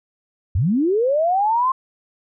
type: linear sweep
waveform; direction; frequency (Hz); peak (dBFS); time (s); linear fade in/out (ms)
sine; up; 72 to 1069; -15; 0.55-1.72; 5
effects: none